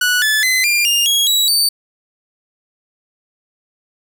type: tone with pitch steps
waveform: sawtooth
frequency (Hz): 1474 / 1732.8 / 2037 / 2395 / 2815 / 3309 / 3890 / 4573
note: F#6 / A6 / C7 / D7 / F7 / G#7 / B7 / D8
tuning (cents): -7 / -27 / -47 / +33 / +13 / -7 / -27 / -47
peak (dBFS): -9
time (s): 0.01-1.69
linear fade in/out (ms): 5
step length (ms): 210
effects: 8-bit